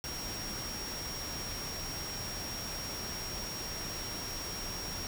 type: tone in noise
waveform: sine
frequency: 5588 Hz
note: F8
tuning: in tune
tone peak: -40 dBFS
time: 0.04-5.07 s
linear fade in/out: 0 ms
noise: pink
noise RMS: -41 dBFS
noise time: 0.04-5.07 s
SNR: -2 dB
effects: none